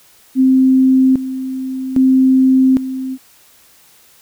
sine tone with tremolo, 261.6 Hz, C4, in tune, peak -7 dBFS, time 0.35-3.18 s, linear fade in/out 50 ms, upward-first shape square, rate 0.62 Hz, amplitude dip 75%, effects white hiss -48 dBFS RMS until 4.21 s

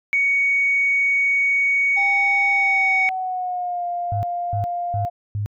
sine tone, 2236 Hz, C#7, 14 cents sharp, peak -15 dBFS, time 0.13-3.09 s, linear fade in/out 0 ms
sine tone with pitch glide, 796 to 701 Hz, G5 to F5, +26 to +6 cents, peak -22 dBFS, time 1.96-5.1 s, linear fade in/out 20 ms, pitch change -220 cents, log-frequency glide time 2.52-3.86 s
sine tone bursts, 103.2 Hz, G#2, 10 cents flat, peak -21 dBFS, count 4, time 4.12-5.46 s, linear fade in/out 0 ms, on 110 ms, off 300 ms
effects tanh soft clip ceiling -9 dBFS

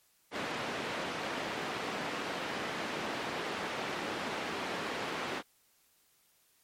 pink band-pass noise, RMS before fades -37 dBFS, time 0.31-5.43 s, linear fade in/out 50 ms, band 270 to 3100 Hz, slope 12 dB/octave, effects white hiss -69 dBFS RMS until 6.63 s + MP3 64 kbps

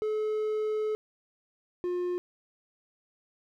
triangle tone pair in turn, 429.7 / 356.4 Hz, A4 / F4, -41 / +35 cents, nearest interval minor third, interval 324 cents, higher first, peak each -25 / -26 dBFS, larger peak first, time 0.02-0.95 / 1.84-2.18 s, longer first, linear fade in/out 0 ms, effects none

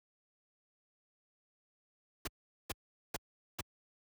pink noise bursts, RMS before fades -37 dBFS, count 4, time 2.25-3.61 s, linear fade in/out 5 ms, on 25 ms, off 420 ms, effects high-pass 60 Hz 12 dB/octave

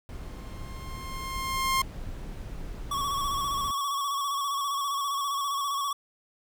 brown noise, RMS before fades -38 dBFS, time 0.09-3.71 s, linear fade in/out 0 ms
sawtooth tone with exponential growth, 1061 Hz, C6, 24 cents sharp, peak -18 dBFS, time 0.11-1.82 s, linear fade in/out 5 ms, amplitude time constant 370 ms
square tone with vibrato, 1119 Hz, C#6, 16 cents sharp, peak -28 dBFS, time 2.91-5.93 s, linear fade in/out 5 ms, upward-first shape square, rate 15 Hz, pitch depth 37 cents each way
effects none

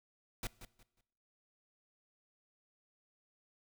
pink noise with echo, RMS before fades -39 dBFS, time 0.43-0.47 s, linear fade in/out 2 ms, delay 180 ms, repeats 3, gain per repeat -12 dB, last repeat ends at 1.01 s, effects noise-tail reverb RT60 0.9 s tail -21 dB re dry

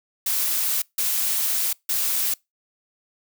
blue noise bursts at uneven times, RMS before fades -23 dBFS, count 3, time 0.26-0.82 / 0.98-1.73 / 1.89-2.34 s, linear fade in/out 5 ms, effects noise-tail reverb RT60 0.2 s tail -25 dB re dry

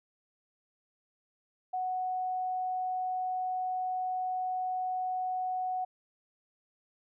sine tone, 740 Hz, F#5, in tune, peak -30 dBFS, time 1.73-5.85 s, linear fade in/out 10 ms, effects none

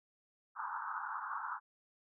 white band-pass noise, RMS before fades -41 dBFS, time 0.55-1.6 s, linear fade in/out 50 ms, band 840 to 1500 Hz, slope 96 dB/octave, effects none

